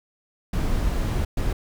brown noise bursts at uneven times, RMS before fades -23 dBFS, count 2, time 0.53-1.25 / 1.37-1.53 s, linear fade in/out 5 ms, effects none

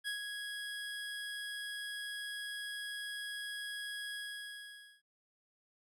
25% pulse tone with ADSR envelope, 1661.2 Hz, G#6, in tune, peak -31 dBFS, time 0.04-5.02 s, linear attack 36 ms, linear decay 110 ms, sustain -5 dB, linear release 880 ms, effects low-pass 12000 Hz 12 dB/octave

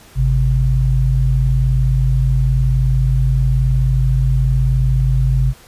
sine tone pair together, 51.79 / 130.81 Hz, G#1 / C3, -4 / 0 cents, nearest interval octave + major third, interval 1604 cents, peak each -14 dBFS, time 0.15-5.54 s, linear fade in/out 50 ms, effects pink hiss -44 dBFS RMS until 5.67 s + resampled to 32000 Hz

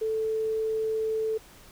sine tone, 440 Hz, A4, in tune, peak -25 dBFS, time 0.01-1.38 s, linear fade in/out 10 ms, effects pink hiss -52 dBFS RMS until 1.71 s

